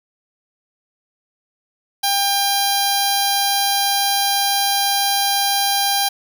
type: tone with notch filter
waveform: 10% pulse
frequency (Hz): 798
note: G5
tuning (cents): +31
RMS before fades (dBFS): -18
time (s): 2.03-6.09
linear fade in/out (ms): 10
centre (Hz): 2000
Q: 0.7
effects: none